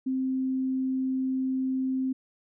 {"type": "tone", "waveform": "sine", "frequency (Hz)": 261.6, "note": "C4", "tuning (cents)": 0, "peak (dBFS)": -25, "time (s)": [0.06, 2.13], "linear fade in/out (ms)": 10, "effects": []}